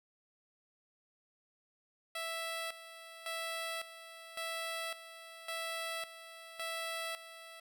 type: tone with tremolo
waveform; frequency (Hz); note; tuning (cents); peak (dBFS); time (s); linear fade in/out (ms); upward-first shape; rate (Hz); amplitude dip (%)
10% pulse; 659.3; E5; 0; -29; 2.15-7.6; 5; square; 0.9; 75
effects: none